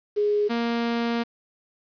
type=tone pair in turn; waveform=sine / sawtooth; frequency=415.3 / 234.1 Hz; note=G#4 / A#3; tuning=0 / +8 cents; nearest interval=minor seventh; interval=992 cents; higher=first; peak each=-19 dBFS; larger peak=neither; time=0.16-0.49 / 0.49-1.24 s; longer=second; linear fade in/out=20 ms; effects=resampled to 11025 Hz + 8-bit